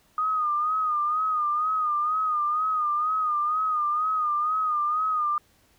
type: tone with vibrato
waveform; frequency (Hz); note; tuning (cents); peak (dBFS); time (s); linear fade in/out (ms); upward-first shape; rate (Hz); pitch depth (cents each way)
sine; 1232; D#6; -17; -22; 0.18-5.38; 2; sine; 2.1; 65
effects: pink hiss -62 dBFS RMS until 5.78 s